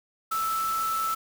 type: tone in noise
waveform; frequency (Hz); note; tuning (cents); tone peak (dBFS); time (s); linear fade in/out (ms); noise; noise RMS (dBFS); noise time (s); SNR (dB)
sine; 1317; E6; -2; -25; 0.31-1.15; 10; white; -37; 0.31-1.15; +9
effects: none